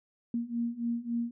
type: beating tone pair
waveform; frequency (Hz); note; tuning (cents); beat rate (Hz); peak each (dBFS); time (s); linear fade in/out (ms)
sine; 233.1 / 236.7; A#3 / A#3; 0 / +27; 3.6; -34 / -32; 0.34-1.31; 2
effects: none